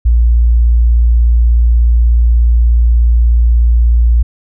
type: tone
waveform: sine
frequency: 58.3 Hz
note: A#1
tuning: 1 cent sharp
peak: -5 dBFS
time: 0.05-4.23 s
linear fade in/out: 10 ms
effects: none